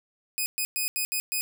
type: tone bursts at uneven times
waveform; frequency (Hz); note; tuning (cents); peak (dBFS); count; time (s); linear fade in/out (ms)
5% pulse; 2500; D#7; +8; -16; 6; 0.38-0.46 / 0.58-0.65 / 0.76-0.88 / 0.96-1.05 / 1.12-1.2 / 1.32-1.41; 0
effects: none